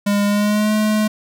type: tone with pitch glide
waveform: square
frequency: 203.5 to 213.9 Hz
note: G#3 to A3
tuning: -35 to -49 cents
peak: -15 dBFS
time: 0.06-1.08 s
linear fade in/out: 10 ms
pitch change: +86 cents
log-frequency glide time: 0.25-0.73 s
effects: none